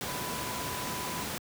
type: tone in noise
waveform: sine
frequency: 995 Hz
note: B5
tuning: 13 cents sharp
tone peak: -39 dBFS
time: 0.08-1.23 s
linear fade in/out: 0 ms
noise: pink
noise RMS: -35 dBFS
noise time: 0.01-1.38 s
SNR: -7 dB
effects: high-pass 100 Hz 12 dB/octave